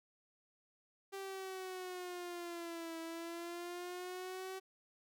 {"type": "linear two-way sweep", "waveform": "sawtooth", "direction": "down then up", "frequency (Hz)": [392, 326.9, 381], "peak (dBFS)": -39, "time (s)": [1.12, 4.6], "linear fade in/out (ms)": 20, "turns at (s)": 2.99, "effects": []}